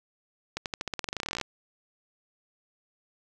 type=accelerating click train; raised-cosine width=0.2 ms; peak=-14 dBFS; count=22; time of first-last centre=0.57-1.413 s; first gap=88 ms; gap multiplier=0.91; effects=none